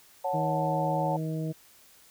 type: chord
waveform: sine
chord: F# minor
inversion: second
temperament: equal with one note detuned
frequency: 554.4 / 736.2 / 880 Hz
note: C#5 / F#5 / A5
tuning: 0 / -9 / 0 cents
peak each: -31 dBFS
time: 0.24-1.17 s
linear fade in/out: 10 ms
type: harmonic tone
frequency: 158.5 Hz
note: D#3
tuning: 32 cents sharp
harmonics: 1 / 2 / 3 / 4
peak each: -30 / -36 / -40 / -42 dBFS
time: 0.33-1.53 s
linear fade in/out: 20 ms
effects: white hiss -57 dBFS RMS until 2.1 s